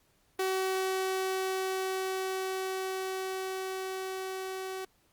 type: tone with level ramp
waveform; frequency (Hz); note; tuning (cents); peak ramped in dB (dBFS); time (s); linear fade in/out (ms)
sawtooth; 378.5; F#4; +39; -24 to -32; 0.39-4.85; 5
effects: pink hiss -69 dBFS RMS until 5.12 s + Opus 48 kbps